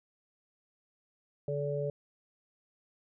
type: harmonic tone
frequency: 144.1 Hz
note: D3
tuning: 33 cents flat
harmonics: 1 / 3 / 4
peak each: -35 / -35 / -35 dBFS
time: 1.48-1.9 s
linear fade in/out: 2 ms
effects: none